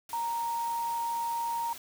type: tone in noise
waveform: sine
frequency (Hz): 932.3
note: A#5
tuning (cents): 0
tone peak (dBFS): -29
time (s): 0.13-1.73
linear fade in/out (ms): 2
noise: white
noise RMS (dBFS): -45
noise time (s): 0.09-1.78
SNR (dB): +13
effects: none